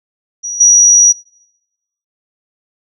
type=tone with level steps; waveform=sine; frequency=5800 Hz; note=F#8; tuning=35 cents flat; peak=-18 / -3 dBFS; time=0.43-1.13 s; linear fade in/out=20 ms; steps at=0.6 s; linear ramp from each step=10 ms; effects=noise-tail reverb RT60 1.0 s tail -26 dB re dry